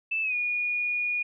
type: tone with pitch glide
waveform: sine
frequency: 2637 to 2446 Hz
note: E7 to D#7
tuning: 0 to -30 cents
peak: -25 dBFS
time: 0.11-1.23 s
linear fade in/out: 10 ms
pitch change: -130 cents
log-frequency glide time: 0.22-0.35 s
effects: none